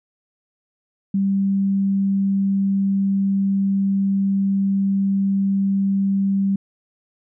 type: tone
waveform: sine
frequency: 196 Hz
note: G3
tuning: in tune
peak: -16 dBFS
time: 1.14-6.56 s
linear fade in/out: 5 ms
effects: none